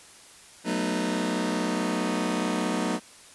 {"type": "chord", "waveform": "sawtooth", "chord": "B dominant seventh", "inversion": "second", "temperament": "just", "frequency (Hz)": [185.21, 222.2, 246.9, 308.7], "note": ["F#3", "A3", "B3", "D#4"], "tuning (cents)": [2, 17, 0, -14], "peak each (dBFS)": -27, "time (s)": [0.64, 3], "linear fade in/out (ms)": 50, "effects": ["white hiss -50 dBFS RMS until 3.34 s", "resampled to 24000 Hz"]}